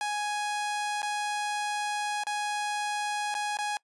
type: tone with dropouts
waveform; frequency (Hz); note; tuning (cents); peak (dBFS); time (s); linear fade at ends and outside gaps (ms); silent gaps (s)
sawtooth; 832; G#5; +3; -25; 0.01-3.77; 1; 1.019-1.029 / 2.236-2.268 / 3.342-3.35 / 3.571-3.587
effects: noise-tail reverb RT60 0.1 s tail -23 dB re dry + resampled to 24000 Hz